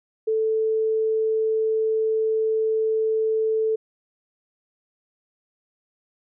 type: tone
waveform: sine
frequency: 440 Hz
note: A4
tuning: in tune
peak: -19 dBFS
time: 0.27-3.76 s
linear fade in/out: 10 ms
effects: none